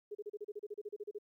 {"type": "tone bursts", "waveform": "sine", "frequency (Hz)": 415.8, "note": "G#4", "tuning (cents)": 2, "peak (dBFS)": -39, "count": 15, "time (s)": [0.11, 1.186], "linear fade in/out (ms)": 10, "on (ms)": 40, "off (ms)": 34, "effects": ["13-bit"]}